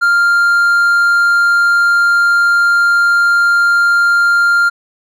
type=tone; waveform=triangle; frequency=1396.9 Hz; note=F6; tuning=in tune; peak=-6 dBFS; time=0.01-4.7 s; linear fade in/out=20 ms; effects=none